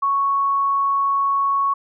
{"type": "tone", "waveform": "sine", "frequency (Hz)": 1108.7, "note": "C#6", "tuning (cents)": 0, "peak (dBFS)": -16, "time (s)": [0.02, 1.74], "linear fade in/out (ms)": 10, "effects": []}